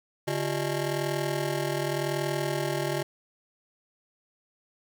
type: ring-modulated tone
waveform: 20% pulse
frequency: 246.9 Hz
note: B3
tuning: in tune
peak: -19 dBFS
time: 0.27-3.03 s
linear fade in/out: 10 ms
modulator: 103 Hz
effects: none